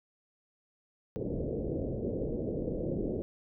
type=low-pass noise; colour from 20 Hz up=white; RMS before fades=-34 dBFS; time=1.16-3.22 s; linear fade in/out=0 ms; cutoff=530 Hz; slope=48 dB/octave; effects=none